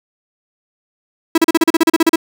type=tone bursts; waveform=45% pulse; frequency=326.8 Hz; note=E4; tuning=15 cents flat; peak=-7 dBFS; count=13; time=1.35-2.159 s; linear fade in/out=5 ms; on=29 ms; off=36 ms; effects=none